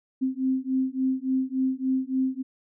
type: beating tone pair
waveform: sine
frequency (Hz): 260 / 263.5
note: C4 / C4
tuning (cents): -11 / +12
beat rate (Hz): 3.5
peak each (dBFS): -26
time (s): 0.21-2.43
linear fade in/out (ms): 20
effects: none